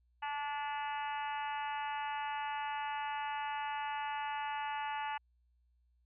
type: harmonic tone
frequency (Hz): 290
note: D4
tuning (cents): -22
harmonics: 3 / 4 / 5 / 6 / 7 / 8 / 9 / 10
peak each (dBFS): -37 / -47 / -47 / -47 / -50 / -54 / -49 / -51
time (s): 0.22-5.18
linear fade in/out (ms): 10
effects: added 60 Hz sine -69 dBFS peak until 6.05 s